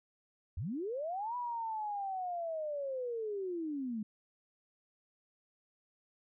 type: linear two-way sweep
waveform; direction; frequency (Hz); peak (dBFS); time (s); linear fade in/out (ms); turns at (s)
sine; up then down; 65.41 to 987.8 to 205.8; -35; 0.57-4.03; 5; 1.36
effects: none